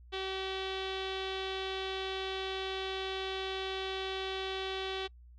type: tone with low-pass filter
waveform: sawtooth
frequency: 382 Hz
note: G4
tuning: 45 cents flat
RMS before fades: -37 dBFS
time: 0.12-5.08 s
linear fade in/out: 20 ms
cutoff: 3500 Hz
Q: 4.3
effects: noise-tail reverb RT60 0.1 s tail -26 dB re dry + added 60 Hz sine -52 dBFS peak until 5.38 s